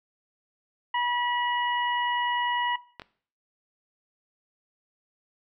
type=harmonic tone; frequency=970 Hz; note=B5; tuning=31 cents flat; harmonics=1 / 2 / 3; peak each=-25 / -31 / -35 dBFS; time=0.94-2.76 s; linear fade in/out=5 ms
type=clicks; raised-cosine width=0.3 ms; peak=-21 / -25 dBFS; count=2; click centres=2.997 / 3.019 s
effects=noise-tail reverb RT60 0.5 s tail -19 dB re dry